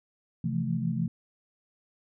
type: chord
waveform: sine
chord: F major seventh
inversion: second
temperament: equal with one note detuned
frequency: 130.81 / 164.81 / 171.71 / 220 Hz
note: C3 / E3 / F3 / A3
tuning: 0 / 0 / -29 / 0 cents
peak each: -32 dBFS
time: 0.44-1.08 s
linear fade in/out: 5 ms
effects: none